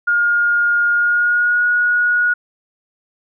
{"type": "tone with pitch glide", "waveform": "sine", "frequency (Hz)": [1421, 1451.7], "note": ["F6", "F#6"], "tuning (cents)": [30, -33], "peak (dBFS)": -12, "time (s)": [0.07, 2.34], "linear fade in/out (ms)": 10, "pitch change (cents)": 37, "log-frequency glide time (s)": [0.93, 1.65], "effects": []}